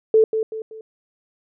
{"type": "tone with echo", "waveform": "sine", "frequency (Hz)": 440, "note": "A4", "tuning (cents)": 0, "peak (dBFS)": -10, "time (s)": [0.14, 0.24], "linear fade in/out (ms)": 2, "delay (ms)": 190, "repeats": 3, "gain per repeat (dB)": -8, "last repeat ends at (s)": 0.81, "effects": []}